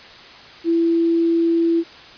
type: tone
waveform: sine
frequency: 334 Hz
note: E4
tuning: 23 cents sharp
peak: -14 dBFS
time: 0.64-1.84 s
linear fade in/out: 50 ms
effects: white hiss -41 dBFS RMS until 2.17 s + resampled to 11025 Hz